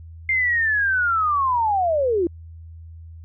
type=linear sweep; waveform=sine; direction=down; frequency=2117 to 324.1 Hz; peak=-17 dBFS; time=0.29-2.27 s; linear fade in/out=2 ms; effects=added 82 Hz sine -37 dBFS peak until 3.24 s